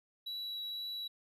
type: tone with vibrato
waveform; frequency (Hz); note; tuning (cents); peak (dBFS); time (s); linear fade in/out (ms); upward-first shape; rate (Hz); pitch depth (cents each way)
triangle; 3914; B7; -16; -37; 0.26-1.08; 10; triangle; 2; 8
effects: none